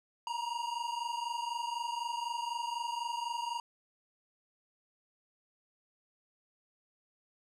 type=tone pair together; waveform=square; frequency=932.3 / 956.3 Hz; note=A#5 / A#5; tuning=0 / +44 cents; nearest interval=unison; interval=44 cents; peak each=-38 / -38 dBFS; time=0.27-3.6 s; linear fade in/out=2 ms; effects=low-pass 7000 Hz 12 dB/octave